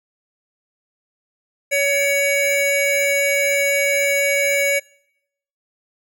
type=tone pair together; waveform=square; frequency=562.8 / 2251 Hz; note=C#5 / C#7; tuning=+26 / +26 cents; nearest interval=2 octaves; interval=2400 cents; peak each=-20 / -19 dBFS; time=1.71-4.8 s; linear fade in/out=20 ms; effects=noise-tail reverb RT60 0.8 s tail -26 dB re dry